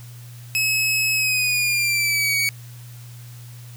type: tone with pitch glide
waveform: sawtooth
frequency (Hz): 2572 to 2252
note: E7 to C#7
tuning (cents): -43 to +27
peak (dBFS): -15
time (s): 0.55-2.49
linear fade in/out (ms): 0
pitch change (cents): -230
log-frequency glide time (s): 1.14-2.34
effects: added 120 Hz sine -37 dBFS peak until 3.76 s + white hiss -48 dBFS RMS until 3.76 s